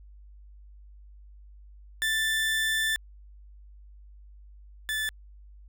30% pulse tone pair in turn, 1766 / 1746.7 Hz, A6 / A6, +6 / -13 cents, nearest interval unison, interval 19 cents, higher first, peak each -22 / -25 dBFS, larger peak first, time 2.02-2.96 / 4.89-5.09 s, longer first, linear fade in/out 0 ms, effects added 50 Hz sine -47 dBFS peak until 5.68 s

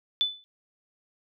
sine tone with exponential decay, 3497 Hz, A7, 11 cents flat, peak -18 dBFS, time 0.21-0.44 s, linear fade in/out 0 ms, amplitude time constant 49 ms, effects none

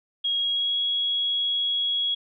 sine tone with pitch glide, 3287 to 3327 Hz, G#7 to G#7, -19 to +2 cents, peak -22 dBFS, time 0.24-2.15 s, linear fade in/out 10 ms, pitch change +21 cents, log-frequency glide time 0.36-0.79 s, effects none

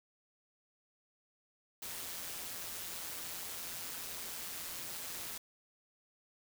white noise with amplitude modulation, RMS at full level -41 dBFS, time 1.82-5.38 s, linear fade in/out 5 ms, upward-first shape sine, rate 172 Hz, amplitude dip 50%, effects none

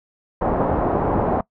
white low-pass noise, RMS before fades -20 dBFS, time 0.41-1.41 s, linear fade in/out 5 ms, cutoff 880 Hz, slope 24 dB/octave, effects noise-tail reverb RT60 0.1 s tail -22 dB re dry

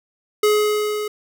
square tone with level ramp, 421.7 Hz, G#4, 26 cents sharp, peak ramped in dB -13 to -24 dBFS, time 0.43-1.08 s, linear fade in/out 5 ms, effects none

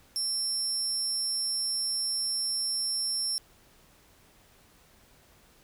30% pulse tone, 5400 Hz, E8, 41 cents sharp, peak -24 dBFS, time 0.16-3.38 s, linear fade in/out 0 ms, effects pink hiss -60 dBFS RMS until 5.63 s

